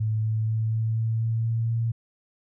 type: tone with pitch steps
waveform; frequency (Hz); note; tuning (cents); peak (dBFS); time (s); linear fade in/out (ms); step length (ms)
sine; 109.1 / 109.92 / 110.75 / 111.59 / 112.43 / 113.27 / 114.13 / 114.99; A2 / A2 / A2 / A2 / A2 / A#2 / A#2 / A#2; -14 / -1 / +12 / +25 / +38 / -49 / -36 / -23; -22; 0-1.92; 10; 240
effects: none